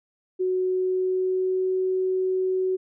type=tone with pitch glide; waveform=sine; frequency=370 to 373.7 Hz; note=F#4 to F#4; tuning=0 to +17 cents; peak=-21 dBFS; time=0.39-2.77 s; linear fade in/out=20 ms; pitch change=+17 cents; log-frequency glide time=0.61-1.71 s; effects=none